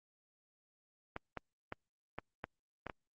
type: clicks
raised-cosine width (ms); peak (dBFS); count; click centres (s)
0.5; -25; 7; 1.164 / 1.373 / 1.724 / 2.186 / 2.441 / 2.867 / 2.898
effects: Opus 32 kbps